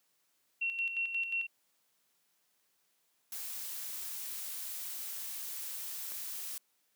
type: tone with tremolo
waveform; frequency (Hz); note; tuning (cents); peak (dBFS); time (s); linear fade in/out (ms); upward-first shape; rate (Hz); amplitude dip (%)
sine; 2726; F7; -43; -30; 0.61-1.47; 10; square; 5.6; 55
type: noise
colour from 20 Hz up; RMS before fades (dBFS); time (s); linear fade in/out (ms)
blue; -41; 3.32-6.58; 2
type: click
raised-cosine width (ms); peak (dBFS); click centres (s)
0.3; -33; 6.119
effects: white hiss -75 dBFS RMS until 6.95 s + high-pass 150 Hz 12 dB/octave